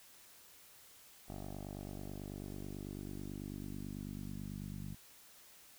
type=tone with low-pass filter sweep; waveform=10% pulse; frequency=49.14 Hz; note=G1; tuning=5 cents sharp; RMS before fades=-45 dBFS; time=1.28-4.95 s; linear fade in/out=10 ms; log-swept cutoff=710 to 180 Hz; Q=1.9; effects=white hiss -60 dBFS RMS until 5.78 s